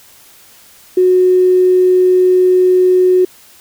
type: tone with tanh clipping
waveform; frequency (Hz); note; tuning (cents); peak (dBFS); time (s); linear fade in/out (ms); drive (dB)
triangle; 366.8; F#4; -15; -6; 0.97-3.25; 5; 3
effects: white hiss -43 dBFS RMS until 3.6 s